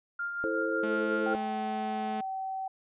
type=tone with tremolo; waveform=sine; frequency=1400 Hz; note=F6; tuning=4 cents sharp; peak=-30 dBFS; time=0.19-1.34 s; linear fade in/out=5 ms; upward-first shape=sine; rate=5.5 Hz; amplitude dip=40%
type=chord; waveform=sine; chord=A minor; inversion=second; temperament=just; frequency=330 / 440 / 528 Hz; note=E4 / A4 / C5; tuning=+2 / 0 / +16 cents; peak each=-33 dBFS; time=0.44-1.35 s; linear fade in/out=0 ms
type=tone; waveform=sawtooth; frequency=215.2 Hz; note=A3; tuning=38 cents flat; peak=-30 dBFS; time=0.83-2.21 s; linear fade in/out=5 ms
type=tone with pitch glide; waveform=sine; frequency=783 to 765.6 Hz; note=G5 to G5; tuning=-2 to -41 cents; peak=-32 dBFS; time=1.26-2.68 s; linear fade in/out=5 ms; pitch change=-39 cents; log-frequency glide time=1.43-1.55 s
effects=resampled to 8000 Hz